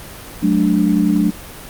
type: chord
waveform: sine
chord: D major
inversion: first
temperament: equal with one note detuned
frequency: 185 / 215.8 / 293.7 Hz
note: F#3 / A3 / D4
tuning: 0 / -33 / 0 cents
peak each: -16 dBFS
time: 0.42-1.31 s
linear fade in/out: 20 ms
effects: pink hiss -34 dBFS RMS until 1.69 s + Opus 32 kbps